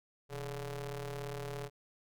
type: ring-modulated tone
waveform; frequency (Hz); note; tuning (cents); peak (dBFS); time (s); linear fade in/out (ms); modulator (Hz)
sawtooth; 146.83; D3; 0; -32; 0.29-1.7; 50; 275
effects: none